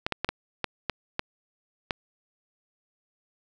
clicks, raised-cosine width 0.3 ms, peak -10 dBFS, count 8, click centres 0.065 / 0.123 / 0.246 / 0.29 / 0.643 / 0.897 / 1.194 / 1.908 s, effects none

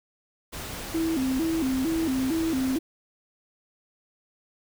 pink noise, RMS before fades -36 dBFS, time 0.52-2.79 s, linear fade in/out 20 ms
sine tone with vibrato, 292 Hz, D4, 10 cents flat, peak -23 dBFS, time 0.94-2.79 s, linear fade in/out 10 ms, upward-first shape square, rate 2.2 Hz, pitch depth 190 cents each way
effects none

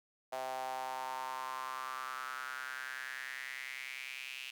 sawtooth tone with high-pass filter sweep, 130 Hz, C3, 11 cents flat, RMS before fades -42 dBFS, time 0.32-4.51 s, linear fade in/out 10 ms, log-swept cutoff 690 to 2700 Hz, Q 5.5, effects none

